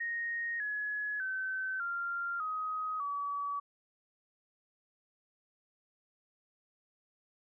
sine tone with pitch steps, 1864.7 / 1690.3 / 1532.2 / 1388.9 / 1259 / 1141.2 Hz, A#6 / G#6 / G6 / F6 / D#6 / C#6, 0 / +30 / -40 / -10 / +20 / +50 cents, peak -33 dBFS, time 0-3.6 s, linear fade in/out 10 ms, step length 600 ms, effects none

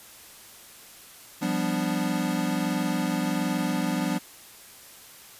square chord, G dominant seventh, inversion third, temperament equal, 174.61 / 196 / 246.9 / 293.7 Hz, F3 / G3 / B3 / D4, 0 / 0 / 0 / 0 cents, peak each -31 dBFS, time 1.41-4.19 s, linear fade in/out 20 ms, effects white hiss -48 dBFS RMS until 5.39 s + resampled to 32000 Hz

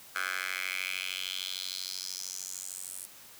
10% pulse tone with high-pass filter sweep, 93.1 Hz, F#2, 11 cents sharp, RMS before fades -37 dBFS, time 0.15-3.06 s, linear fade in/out 10 ms, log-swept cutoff 1500 to 9500 Hz, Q 3.6, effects white hiss -52 dBFS RMS until 3.39 s + high-pass 60 Hz 12 dB/octave

